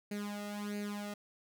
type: tone with flanger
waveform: sawtooth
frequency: 206 Hz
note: G#3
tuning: 14 cents flat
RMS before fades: -40 dBFS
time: 0.11-1.14 s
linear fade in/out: 5 ms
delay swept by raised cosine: 0.44 to 1.54 ms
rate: 1.5 Hz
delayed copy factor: +0.8
effects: none